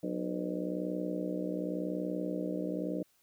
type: harmonic tone with a mistuned harmonic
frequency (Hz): 60.9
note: B1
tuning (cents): -24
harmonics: 3 / 4 / 5 / 6 / 7 / 8 / 9 / 10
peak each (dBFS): -38 / -46 / -36 / -44 / -47 / -41 / -43 / -43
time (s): 0.03-3.03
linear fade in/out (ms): 5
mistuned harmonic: 9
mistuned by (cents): -62
effects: white hiss -70 dBFS RMS until 3.22 s